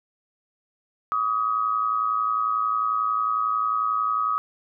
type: tone pair together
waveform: sine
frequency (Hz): 1148 / 1259.1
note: D6 / D#6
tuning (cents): -40 / +20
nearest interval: major second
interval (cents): 160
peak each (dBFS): -27 / -22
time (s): 1.12-4.38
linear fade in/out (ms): 0
effects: none